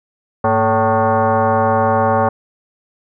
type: tone with frequency modulation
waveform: sine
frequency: 103.83 Hz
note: G#2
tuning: in tune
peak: -11 dBFS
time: 0.44-2.29 s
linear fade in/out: 5 ms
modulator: 333 Hz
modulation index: 3.1
effects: none